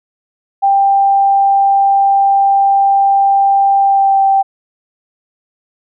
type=tone with pitch glide; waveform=sine; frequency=790 to 781.4 Hz; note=G5 to G5; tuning=+13 to -6 cents; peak=-7 dBFS; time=0.62-4.43 s; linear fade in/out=20 ms; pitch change=-19 cents; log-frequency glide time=3.79-4.22 s; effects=none